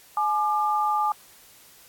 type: tone pair together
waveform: sine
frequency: 847 / 1197.8 Hz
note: G#5 / D6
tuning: +34 / +34 cents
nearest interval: tritone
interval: 600 cents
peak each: -23 / -24 dBFS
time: 0.17-1.12 s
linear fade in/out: 2 ms
effects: white hiss -52 dBFS RMS until 1.88 s + AAC 64 kbps